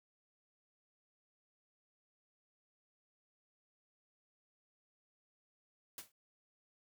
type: noise with exponential decay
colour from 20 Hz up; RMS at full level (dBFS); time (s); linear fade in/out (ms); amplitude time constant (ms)
white; -43; 5.98-6.12; 2; 30
effects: none